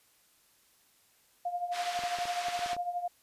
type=tone with tremolo; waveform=sine; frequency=706 Hz; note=F5; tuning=19 cents sharp; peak=-28 dBFS; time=1.45-3.08 s; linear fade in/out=5 ms; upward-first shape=triangle; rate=12 Hz; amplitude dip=80%
type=band-pass noise; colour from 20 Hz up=pink; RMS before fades=-40 dBFS; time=1.71-2.77 s; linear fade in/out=50 ms; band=1200 to 5500 Hz; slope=12 dB/octave
type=clicks; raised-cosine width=1 ms; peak=-30 dBFS; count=9; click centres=1.991 / 2.037 / 2.187 / 2.255 / 2.485 / 2.592 / 2.661 / 2.732 / 2.766 s
effects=white hiss -66 dBFS RMS until 3.22 s + resampled to 32000 Hz